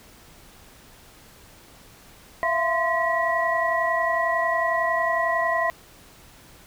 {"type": "tone cluster", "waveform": "sine", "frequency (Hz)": [667, 698, 1034, 1927], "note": ["E5", "F5", "C6", "B6"], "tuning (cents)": [20, -1, -21, -43], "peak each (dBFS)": [-25, -30, -25, -25], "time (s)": [2.43, 5.7], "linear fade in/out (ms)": 0, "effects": ["pink hiss -50 dBFS RMS until 6.66 s"]}